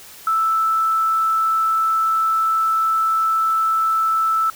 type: tone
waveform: sine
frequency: 1318.5 Hz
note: E6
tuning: in tune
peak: -15 dBFS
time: 0.27-4.5 s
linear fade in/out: 2 ms
effects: white hiss -41 dBFS RMS until 4.55 s